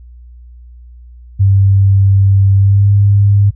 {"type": "tone with pitch glide", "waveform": "sine", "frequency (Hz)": [98, 100.99], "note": ["G2", "G#2"], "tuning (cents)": [0, -48], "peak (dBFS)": -5, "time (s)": [1.39, 3.51], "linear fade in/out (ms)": 20, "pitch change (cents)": 52, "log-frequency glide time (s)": [2.56, 2.9], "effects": ["added 60 Hz sine -33 dBFS peak until 3.55 s"]}